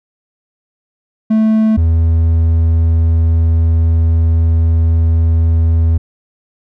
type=tone pair in turn; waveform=triangle; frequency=218.9 / 81.99 Hz; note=A3 / E2; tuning=-9 / -9 cents; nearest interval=octave + perfect fourth; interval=1700 cents; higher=first; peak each=-6 dBFS; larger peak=neither; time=1.3-1.77 / 1.77-5.98 s; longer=second; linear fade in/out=10 ms; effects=none